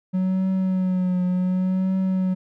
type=tone with vibrato; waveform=triangle; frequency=185 Hz; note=F#3; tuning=in tune; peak=-17 dBFS; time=0.13-2.35 s; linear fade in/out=20 ms; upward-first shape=triangle; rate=0.68 Hz; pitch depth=43 cents each way; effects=none